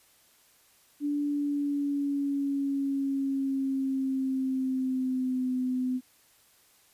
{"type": "tone with pitch glide", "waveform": "sine", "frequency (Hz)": [290.4, 254.3], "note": ["D4", "C4"], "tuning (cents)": [-19, -49], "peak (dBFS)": -26, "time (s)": [1, 6.01], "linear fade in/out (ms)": 50, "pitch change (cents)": -230, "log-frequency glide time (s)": [1.22, 5.53], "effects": ["white hiss -62 dBFS RMS until 6.93 s", "resampled to 32000 Hz"]}